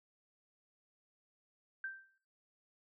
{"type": "tone with exponential decay", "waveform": "sine", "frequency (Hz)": 1565, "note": "G6", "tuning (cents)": -3, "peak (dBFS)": -36, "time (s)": [1.84, 2.18], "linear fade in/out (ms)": 2, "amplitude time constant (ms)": 72, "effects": ["noise-tail reverb RT60 0.5 s tail -20 dB re dry"]}